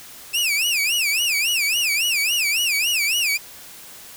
sawtooth tone with vibrato, 2569 Hz, E7, 45 cents flat, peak -15 dBFS, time 0.33-3.38 s, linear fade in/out 20 ms, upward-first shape sine, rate 3.6 Hz, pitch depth 230 cents each way, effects white hiss -41 dBFS RMS until 4.16 s

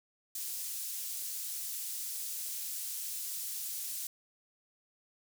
pink high-pass noise, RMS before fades -39 dBFS, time 0.35-4.07 s, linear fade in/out 2 ms, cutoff 7500 Hz, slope 12 dB/octave, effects none

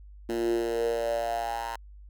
10% pulse tone with high-pass filter sweep, 116.1 Hz, A#2, 7 cents flat, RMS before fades -29 dBFS, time 0.29-1.76 s, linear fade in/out 5 ms, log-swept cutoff 290 to 990 Hz, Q 7, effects added 50 Hz sine -45 dBFS peak until 2.09 s

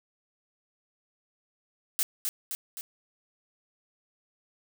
blue noise with echo, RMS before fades -26 dBFS, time 1.99-2.03 s, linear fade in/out 0 ms, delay 260 ms, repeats 3, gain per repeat -4 dB, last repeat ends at 2.81 s, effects none

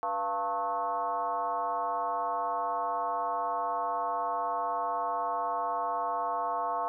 sine tone with frequency modulation, 892 Hz, A5, 23 cents sharp, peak -28 dBFS, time 0.03-6.88 s, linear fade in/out 0 ms, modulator 200 Hz, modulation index 1.5, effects none

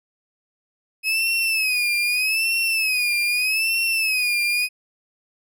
35% pulse tone with vibrato, 2552 Hz, D#7, 43 cents sharp, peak -17 dBFS, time 1.03-4.69 s, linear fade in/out 50 ms, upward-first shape sine, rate 0.81 Hz, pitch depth 110 cents each way, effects none

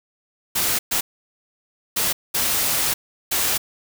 white noise bursts at uneven times, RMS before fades -21 dBFS, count 5, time 0.55-0.79 / 0.91-1.01 / 1.96-2.13 / 2.34-2.94 / 3.31-3.58 s, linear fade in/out 10 ms, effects none

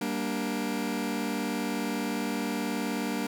sawtooth chord, G minor, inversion none, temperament just, 196 / 235.2 / 294 Hz, G3 / Bb3 / D4, 0 / +16 / +2 cents, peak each -30 / -28 / -29 dBFS, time 0.01-3.27 s, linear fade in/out 5 ms, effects none

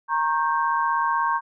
sine chord, G diminished, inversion first, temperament equal with one note detuned, 932.3 / 1088.4 / 1568 Hz, Bb5 / Db6 / G6, 0 / -32 / 0 cents, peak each -23 / -23 / -28 dBFS, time 0.08-1.41 s, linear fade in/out 50 ms, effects none

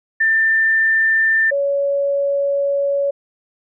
sine tone pair in turn, 1787 / 561.5 Hz, A6 / C#5, +26 / +22 cents, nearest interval octave + minor sixth, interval 2004 cents, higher first, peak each -12 / -15 dBFS, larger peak first, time 0.2-1.51 / 1.51-3.11 s, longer second, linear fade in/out 10 ms, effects none

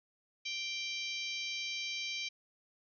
harmonic tone with a mistuned harmonic, 784 Hz, G5, in tune, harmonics 3 / 4 / 5 / 6 / 7 / 8, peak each -40 / -42 / -44 / -46 / -47 / -48 dBFS, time 0.45-2.29 s, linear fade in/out 10 ms, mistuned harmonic 8, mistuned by -25 cents, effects none

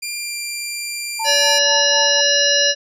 15% pulse tone with pitch glide, 2392 to 2377 Hz, D7 to D7, +31 to +20 cents, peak -17 dBFS, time 0.02-1.59 s, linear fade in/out 10 ms, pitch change -11 cents, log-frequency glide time 0.15-0.36 s
sine tone with tremolo, 891 Hz, A5, 22 cents sharp, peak -20 dBFS, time 1.19-2.21 s, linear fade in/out 10 ms, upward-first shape sine, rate 4 Hz, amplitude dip 80%
harmonic tone, 573 Hz, D5, 43 cents flat, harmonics 1 / 3 / 5 / 7 / 9 / 10, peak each -20 / -20 / -20 / -20 / -20 / -20 dBFS, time 1.24-2.75 s, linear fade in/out 50 ms
effects none

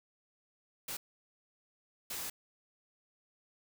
white noise bursts at uneven times, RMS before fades -40 dBFS, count 2, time 0.88-0.97 / 2.1-2.3 s, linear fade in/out 5 ms, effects none

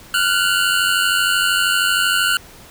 25% pulse tone pair together, 1396.9 / 1489.8 Hz, F6 / F#6, 0 / +11 cents, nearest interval minor second, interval 111 cents, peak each -14 dBFS, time 0.14-2.37 s, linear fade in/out 2 ms, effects pink hiss -42 dBFS RMS until 2.7 s

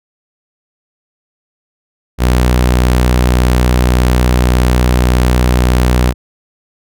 sawtooth tone, 61.74 Hz, B1, in tune, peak -4 dBFS, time 2.18-6.14 s, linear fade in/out 50 ms, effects none

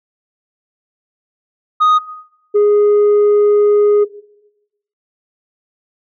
sine tone pair in turn, 1244.5 / 414.3 Hz, D#6 / G#4, 0 / -4 cents, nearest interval octave + perfect fifth, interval 1904 cents, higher first, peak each -5 dBFS, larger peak neither, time 1.8-1.99 / 2.54-4.05 s, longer second, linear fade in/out 20 ms, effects noise-tail reverb RT60 0.9 s tail -18 dB re dry + tanh soft clip ceiling -7 dBFS

